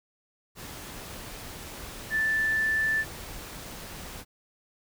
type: tone in noise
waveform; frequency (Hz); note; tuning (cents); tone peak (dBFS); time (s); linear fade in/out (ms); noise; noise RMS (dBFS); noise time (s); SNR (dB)
sine; 1761; A6; +1; -23; 2.1-3.05; 50; pink; -41; 0.55-4.25; +15
effects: none